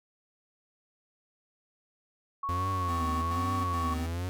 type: tone with pitch glide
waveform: sine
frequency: 1108.7 to 1117.1 Hz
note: C#6 to C#6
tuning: 0 to +13 cents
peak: -30 dBFS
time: 2.43-3.94 s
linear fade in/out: 5 ms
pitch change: +13 cents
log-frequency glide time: 3.28-3.57 s
type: tone with vibrato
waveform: 45% pulse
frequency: 86.3 Hz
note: F2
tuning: 20 cents flat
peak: -31 dBFS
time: 2.49-4.29 s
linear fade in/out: 0 ms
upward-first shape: triangle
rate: 1.2 Hz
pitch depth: 200 cents each way
type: tone bursts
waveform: square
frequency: 255 Hz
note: C4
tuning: 44 cents flat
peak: -36 dBFS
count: 3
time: 2.88-4.068 s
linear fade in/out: 10 ms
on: 340 ms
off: 84 ms
effects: none